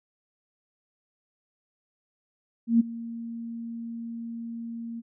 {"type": "tone with ADSR envelope", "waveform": "sine", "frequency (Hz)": 231.4, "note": "A#3", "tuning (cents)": -13, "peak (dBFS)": -14, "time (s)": [2.67, 5.02], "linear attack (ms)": 130, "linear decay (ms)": 15, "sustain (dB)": -19, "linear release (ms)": 33, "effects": []}